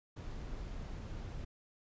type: noise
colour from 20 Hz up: brown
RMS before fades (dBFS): -43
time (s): 0.16-1.45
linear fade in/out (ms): 10
effects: resampled to 16000 Hz